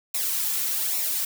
blue noise with flanger, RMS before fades -26 dBFS, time 0.14-1.25 s, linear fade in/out 5 ms, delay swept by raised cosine 0.62 to 3.22 ms, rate 1.2 Hz, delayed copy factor -0.75, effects none

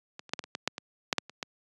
clicks, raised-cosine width 0.2 ms, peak -23 / -30 / -10 / -16 / -26 / -15 / -8 / -19 / -7 / -7 / -27 / -16 dBFS, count 12, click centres 0.194 / 0.293 / 0.335 / 0.392 / 0.44 / 0.551 / 0.676 / 0.781 / 1.128 / 1.183 / 1.296 / 1.428 s, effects high-pass 150 Hz 12 dB/octave + resampled to 22050 Hz

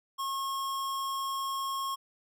square tone, 1085 Hz, C#6, 37 cents flat, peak -32 dBFS, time 0.18-1.96 s, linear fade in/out 20 ms, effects none

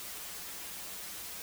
white noise with comb filter, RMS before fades -43 dBFS, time 0-1.42 s, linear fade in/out 0 ms, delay 7.8 ms, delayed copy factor -0.8, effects none

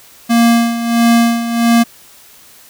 square tone with tremolo, 233.3 Hz, A#3, 2 cents sharp, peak -7 dBFS, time 0.29-1.84 s, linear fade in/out 20 ms, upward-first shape sine, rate 1.5 Hz, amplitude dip 70%, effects white hiss -42 dBFS RMS until 2.69 s

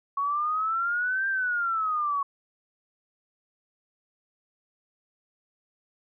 sine exponential two-way sweep, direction up then down, 1108.7 to 1591 to 1108.7 Hz, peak -24 dBFS, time 0.17-2.23 s, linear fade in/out 5 ms, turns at 1.28 s, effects none

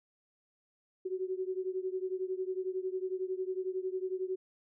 sine beating tone pair, 369.9 / 380.9 Hz, F#4 / G4, 0 / -50 cents, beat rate 11 Hz, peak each -35 / -37 dBFS, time 1.05-4.36 s, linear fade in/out 10 ms, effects none

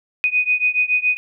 sine beating tone pair, 2487 / 2494.1 Hz, D#7 / D#7, -1 / +4 cents, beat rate 7.1 Hz, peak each -18 / -19 dBFS, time 0.24-1.17 s, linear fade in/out 0 ms, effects none

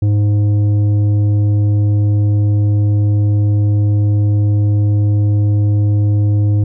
sine tone with tanh clipping, 103.5 Hz, G#2, 5 cents flat, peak -11 dBFS, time 0.02-6.64 s, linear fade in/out 5 ms, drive 8 dB, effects none

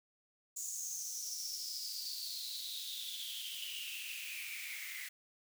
white noise with high-pass filter sweep, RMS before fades -43 dBFS, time 0.56-5.09 s, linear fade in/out 10 ms, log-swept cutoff 7000 to 2000 Hz, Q 9, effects none

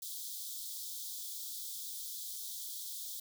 white high-pass noise, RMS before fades -43 dBFS, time 0.02-3.2 s, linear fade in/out 5 ms, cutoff 3300 Hz, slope 96 dB/octave, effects none

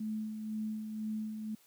sine tone with tremolo, 216.3 Hz, A3, 29 cents flat, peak -33 dBFS, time 0-1.55 s, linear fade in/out 5 ms, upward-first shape sine, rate 2 Hz, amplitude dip 45%, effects white hiss -65 dBFS RMS until 1.66 s + high-pass 100 Hz 12 dB/octave

